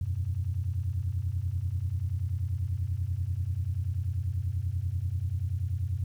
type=chord; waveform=sine; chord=E suspended second; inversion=none; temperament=just; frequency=82.41 / 92.71 / 123.61 Hz; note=E2 / F#2 / B2; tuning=0 / +4 / +2 cents; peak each=-34 / -29 / -35 dBFS; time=0.01-6.04 s; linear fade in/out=5 ms; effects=tanh soft clip ceiling -19 dBFS + 10-bit